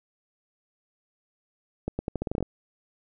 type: accelerating click train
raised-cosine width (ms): 2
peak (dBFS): -15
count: 11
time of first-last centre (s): 1.88-2.427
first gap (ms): 110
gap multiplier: 0.83
effects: none